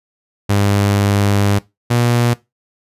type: tone pair in turn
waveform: sawtooth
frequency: 101 / 119.88 Hz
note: G#2 / A#2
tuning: -48 / +49 cents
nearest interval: minor third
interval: 297 cents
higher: second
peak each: -8 dBFS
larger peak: neither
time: 0.49-1.59 / 1.9-2.34 s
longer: first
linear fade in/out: 10 ms
effects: noise-tail reverb RT60 0.2 s tail -19 dB re dry + resampled to 32000 Hz